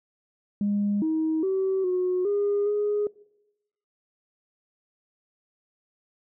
sine tone with pitch steps, 204.2 / 317 / 382.3 / 364.7 / 407.3 / 415.2 Hz, G#3 / D#4 / G4 / F#4 / G#4 / G#4, -29 / +32 / -43 / -25 / -34 / 0 cents, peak -21 dBFS, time 0.61-3.07 s, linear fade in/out 2 ms, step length 410 ms, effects noise-tail reverb RT60 0.9 s tail -22 dB re dry + tanh soft clip ceiling -18 dBFS

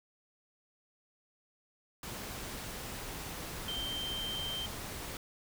sine tone in noise, 3136 Hz, G7, in tune, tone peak -36 dBFS, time 3.68-4.66 s, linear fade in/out 2 ms, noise pink, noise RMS -42 dBFS, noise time 2.03-5.17 s, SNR +3 dB, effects none

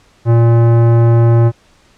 sine tone with tanh clipping, 116.54 Hz, A#2, in tune, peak -8 dBFS, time 0.25-1.52 s, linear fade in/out 50 ms, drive 17 dB, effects pink hiss -50 dBFS RMS until 1.97 s + low-pass 7000 Hz 12 dB/octave

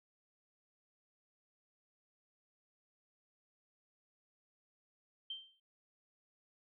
sine tone with exponential decay, 3136 Hz, G7, in tune, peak -38 dBFS, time 5.3-5.6 s, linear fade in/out 5 ms, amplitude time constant 64 ms, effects none

